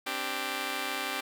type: chord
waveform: 5% pulse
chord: C suspended second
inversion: none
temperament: just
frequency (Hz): 261.6 / 294.3 / 392.4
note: C4 / D4 / G4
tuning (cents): 0 / +4 / +2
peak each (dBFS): -26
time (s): 0.06-1.21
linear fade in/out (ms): 10
effects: none